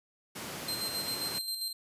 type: noise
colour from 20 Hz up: pink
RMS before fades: -39 dBFS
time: 0.35-1.39 s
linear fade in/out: 10 ms
type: tone with tremolo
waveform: sawtooth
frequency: 4140 Hz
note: C8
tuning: 19 cents flat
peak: -29 dBFS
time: 0.68-1.73 s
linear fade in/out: 5 ms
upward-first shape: square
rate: 7.5 Hz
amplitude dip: 45%
effects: high-pass 150 Hz 12 dB/octave + resampled to 32000 Hz